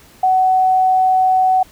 sine tone, 749 Hz, F#5, 21 cents sharp, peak -10 dBFS, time 0.23-1.63 s, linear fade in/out 5 ms, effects pink hiss -46 dBFS RMS until 1.71 s

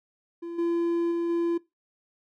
triangle tone with level steps, 339.9 Hz, F4, 47 cents flat, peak -31 / -21 / -23 / -21 dBFS, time 0.42-1.58 s, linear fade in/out 10 ms, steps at 0.58 / 1.11 / 1.29 s, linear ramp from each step 10 ms, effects noise-tail reverb RT60 0.2 s tail -20 dB re dry

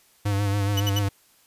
square tone with vibrato, 100.8 Hz, G2, 49 cents sharp, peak -22 dBFS, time 0.25-1.09 s, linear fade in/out 10 ms, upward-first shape sine, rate 7.1 Hz, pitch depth 41 cents each way
35% pulse tone bursts, 2970 Hz, F#7, 6 cents sharp, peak -23 dBFS, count 3, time 0.77-0.992 s, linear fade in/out 5 ms, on 32 ms, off 63 ms
effects white hiss -59 dBFS RMS until 1.46 s + resampled to 32000 Hz

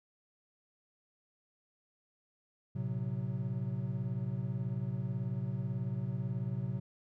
triangle chord, F# diminished, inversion first, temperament equal with one note detuned, 112.57 / 130.81 / 185 Hz, A2 / C3 / F#3, +40 / 0 / 0 cents, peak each -36 / -34 / -38 dBFS, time 2.75-6.8 s, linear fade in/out 10 ms, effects none

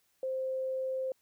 sine tone, 523.3 Hz, C5, in tune, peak -31 dBFS, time 0.23-1.12 s, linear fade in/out 2 ms, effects white hiss -73 dBFS RMS until 1.21 s

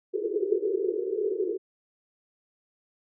pink band-pass noise, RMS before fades -28 dBFS, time 0.13-1.58 s, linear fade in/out 20 ms, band 360 to 450 Hz, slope 96 dB/octave, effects none

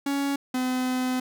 45% pulse tone pair in turn, 279.7 / 254.5 Hz, C#4 / C4, +16 / -48 cents, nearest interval major second, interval 164 cents, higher first, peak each -24 dBFS, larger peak neither, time 0.06-0.36 / 0.54-1.2 s, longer second, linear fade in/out 5 ms, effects none

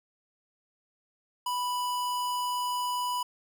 square tone, 987.8 Hz, B5, in tune, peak -29 dBFS, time 1.46-3.23 s, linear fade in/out 5 ms, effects none

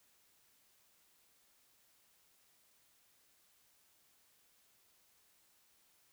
silence, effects white hiss -71 dBFS RMS until 6.12 s

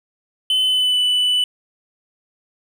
triangle tone with pitch glide, 3038 to 2982 Hz, F#7 to F#7, +45 to +13 cents, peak -13 dBFS, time 0.5-1.44 s, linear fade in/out 2 ms, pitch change -32 cents, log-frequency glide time 0.63-0.99 s, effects none

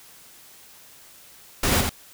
pink noise with echo, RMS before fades -21 dBFS, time 1.63-1.81 s, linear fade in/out 5 ms, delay 85 ms, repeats 1, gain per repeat -4 dB, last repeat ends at 1.895 s, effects white hiss -49 dBFS RMS until 2.13 s

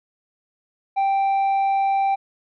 sine tone with tanh clipping, 784 Hz, G5, in tune, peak -18 dBFS, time 0.96-2.16 s, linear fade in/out 20 ms, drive 4 dB, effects none

